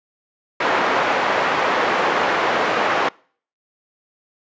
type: band-pass noise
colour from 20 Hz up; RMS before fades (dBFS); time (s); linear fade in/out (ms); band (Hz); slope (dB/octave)
pink; -19; 0.6-3.09; 5; 520 to 1800; 12
effects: noise-tail reverb RT60 0.5 s tail -26 dB re dry + resampled to 16000 Hz